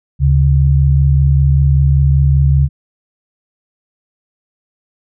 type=tone pair together; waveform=sine; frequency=73.42 / 138.59 Hz; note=D2 / C#3; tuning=0 / 0 cents; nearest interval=major seventh; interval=1100 cents; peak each=-10 dBFS; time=0.19-2.69 s; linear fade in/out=50 ms; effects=none